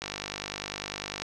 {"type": "click train", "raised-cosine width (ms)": 0.2, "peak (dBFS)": -15, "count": 61, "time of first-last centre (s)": [0.02, 1.22], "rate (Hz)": 50, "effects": []}